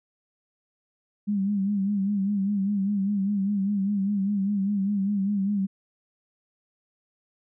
sine tone with vibrato, 199.7 Hz, G3, 32 cents sharp, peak -22 dBFS, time 1.27-5.67 s, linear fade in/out 20 ms, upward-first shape sine, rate 5 Hz, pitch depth 70 cents each way, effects none

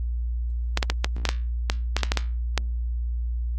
clicks, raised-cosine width 0.2 ms, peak -4 dBFS, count 12, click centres 0.774 / 0.828 / 0.9 / 1.045 / 1.253 / 1.29 / 1.699 / 1.966 / 2.033 / 2.119 / 2.173 / 2.577 s, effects added 59 Hz sine -24 dBFS peak until 3.58 s + Opus 48 kbps

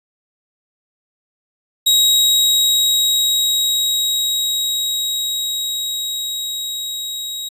sawtooth tone with level ramp, 3809 Hz, A#7, 37 cents sharp, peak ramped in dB -7 to -21 dBFS, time 1.86-7.49 s, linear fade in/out 10 ms, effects resampled to 32000 Hz

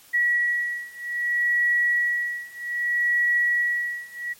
sine beating tone pair, 1927 / 1927.63 Hz, B6 / B6, -43 / -42 cents, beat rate 0.63 Hz, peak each -24 / -23 dBFS, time 0.13-4.34 s, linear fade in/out 20 ms, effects white hiss -52 dBFS RMS until 4.39 s + MP3 64 kbps

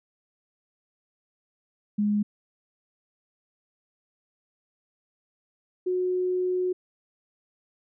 sine tone pair in turn, 207.7 / 365.2 Hz, G#3 / F#4, 0 / -23 cents, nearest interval minor seventh, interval 977 cents, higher second, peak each -21 / -23 dBFS, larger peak first, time 1.98-2.23 / 5.86-6.73 s, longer second, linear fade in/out 10 ms, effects none

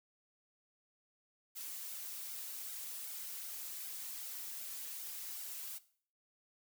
blue noise with flanger, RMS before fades -45 dBFS, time 1.55-5.79 s, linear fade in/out 20 ms, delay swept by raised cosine 1.3 to 5.7 ms, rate 2.6 Hz, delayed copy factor +0.9, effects noise-tail reverb RT60 0.5 s tail -17 dB re dry

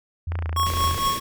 sine tone with vibrato, 82.8 Hz, E2, 8 cents sharp, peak -24 dBFS, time 0.27-0.97 s, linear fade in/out 5 ms, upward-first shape sine, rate 3.1 Hz, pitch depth 50 cents each way
click train, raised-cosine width 0.5 ms, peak -18 dBFS, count 20, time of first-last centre 0.32-0.98 s, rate 28.8 Hz
square tone with tremolo, 1100 Hz, C#6, 14 cents flat, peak -19 dBFS, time 0.56-1.2 s, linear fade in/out 10 ms, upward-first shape triangle, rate 4.4 Hz, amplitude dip 80%
pink band-stop noise, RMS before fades -31 dBFS, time 0.65-1.2 s, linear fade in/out 20 ms, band 610 to 1600 Hz, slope 96 dB/octave
effects none

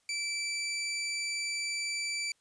20% pulse tone, 2326 Hz, D7, 17 cents flat, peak -27 dBFS, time 0.09-2.32 s, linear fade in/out 2 ms, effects white hiss -72 dBFS RMS until 2.4 s + resampled to 22050 Hz

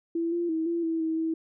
sine tone with pitch steps, 334 / 344.2 / 321.3 / 338.9 / 326.6 / 321.2 / 323.7 Hz, E4 / F4 / E4 / E4 / E4 / E4 / E4, +23 / -25 / -44 / +48 / -16 / -45 / -31 cents, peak -25 dBFS, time 0.15-1.34 s, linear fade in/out 5 ms, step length 170 ms, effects none

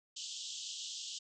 pink band-pass noise, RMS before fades -44 dBFS, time 0.16-1.19 s, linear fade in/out 10 ms, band 2900 to 7700 Hz, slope 96 dB/octave, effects none

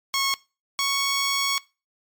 10% pulse tone pair in turn, 1095 / 1109.6 Hz, C#6 / C#6, -22 / +1 cents, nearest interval unison, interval 23 cents, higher second, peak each -13 dBFS, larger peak neither, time 0.14-0.34 / 0.79-1.58 s, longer second, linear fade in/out 0 ms, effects noise-tail reverb RT60 0.3 s tail -22 dB re dry + MP3 96 kbps

